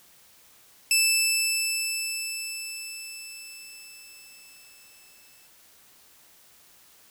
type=tone with exponential decay; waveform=15% pulse; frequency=2639 Hz; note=E7; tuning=1 cent sharp; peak=-11 dBFS; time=0.91-5.47 s; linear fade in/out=1 ms; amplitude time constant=990 ms; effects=white hiss -56 dBFS RMS until 7.1 s